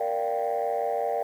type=chord; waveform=sine; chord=G minor seventh; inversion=first; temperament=equal; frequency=466.2 / 587.3 / 698.5 / 784 Hz; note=Bb4 / D5 / F5 / G5; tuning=0 / 0 / 0 / 0 cents; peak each=-29 dBFS; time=0-1.23 s; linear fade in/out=5 ms; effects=tanh soft clip ceiling -19 dBFS + 9-bit